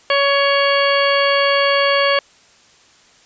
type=harmonic tone with a mistuned harmonic; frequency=560 Hz; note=C#5; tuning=18 cents sharp; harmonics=1 / 2 / 3 / 4 / 5 / 6 / 8; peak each=-16 / -19 / -21 / -22 / -23 / -24 / -25 dBFS; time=0.1-2.19 s; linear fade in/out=2 ms; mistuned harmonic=6; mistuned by=-25 cents; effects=white hiss -50 dBFS RMS until 3.25 s + resampled to 16000 Hz